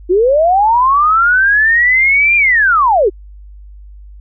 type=linear two-way sweep; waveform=sine; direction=up then down; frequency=340.4 to 2417 to 340.4 Hz; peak=-7 dBFS; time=0.09-3.1 s; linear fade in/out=20 ms; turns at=2.36 s; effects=added 50 Hz sine -32 dBFS peak until 4.2 s